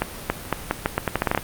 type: accelerating click train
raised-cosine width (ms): 0.5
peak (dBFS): -4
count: 13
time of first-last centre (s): 0.02-1.376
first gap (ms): 280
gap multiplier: 0.81
effects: pink hiss -36 dBFS RMS until 1.43 s + Opus 32 kbps